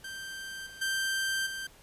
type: tone with level steps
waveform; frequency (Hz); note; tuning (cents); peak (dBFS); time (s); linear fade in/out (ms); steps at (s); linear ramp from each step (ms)
sawtooth; 1568; G6; 0; -35 / -42 / -25 / -32; 0.04-1.67; 5; 0.66 / 0.81 / 1.46; 10
effects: pink hiss -57 dBFS RMS until 1.82 s + resampled to 32000 Hz